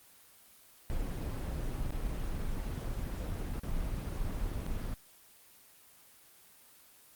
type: noise with dropouts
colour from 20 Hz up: brown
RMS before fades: -35 dBFS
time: 0.9-4.94 s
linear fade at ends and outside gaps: 0 ms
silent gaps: 1.906-1.923 / 3.595-3.634 / 4.665-4.672 s
effects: white hiss -59 dBFS RMS until 7.15 s + Opus 24 kbps